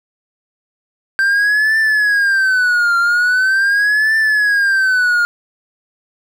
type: tone with vibrato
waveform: triangle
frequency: 1568 Hz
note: G6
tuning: in tune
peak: -9 dBFS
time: 1.19-5.25 s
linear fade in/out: 0 ms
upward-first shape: triangle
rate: 0.42 Hz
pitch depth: 220 cents each way
effects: none